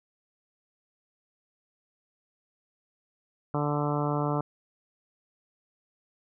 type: harmonic tone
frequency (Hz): 146.83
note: D3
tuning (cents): 0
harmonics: 1 / 2 / 3 / 4 / 5 / 6 / 7 / 8 / 9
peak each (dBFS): -29 / -32 / -34 / -35 / -36 / -37 / -37 / -38 / -39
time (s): 3.54-4.41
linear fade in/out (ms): 2
effects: none